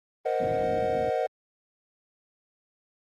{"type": "chord", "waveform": "triangle", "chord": "C half-diminished seventh", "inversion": "third", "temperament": "equal with one note detuned", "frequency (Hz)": [469.4, 523.3, 622.3, 740], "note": ["Bb4", "C5", "Eb5", "Gb5"], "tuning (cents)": [12, 0, 0, 0], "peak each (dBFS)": -28, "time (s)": [0.25, 1.27], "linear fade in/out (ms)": 10}
{"type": "low-pass noise", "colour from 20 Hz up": "white", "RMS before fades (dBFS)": -37, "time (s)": [0.4, 1.1], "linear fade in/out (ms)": 0, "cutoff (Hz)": 320, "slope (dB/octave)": 48}
{"effects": ["high-pass 60 Hz 12 dB/octave", "Opus 24 kbps"]}